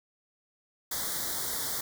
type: band-stop noise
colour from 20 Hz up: white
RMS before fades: -33 dBFS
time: 0.91-1.81 s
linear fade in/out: 5 ms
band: 2100 to 3300 Hz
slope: 96 dB/octave
effects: none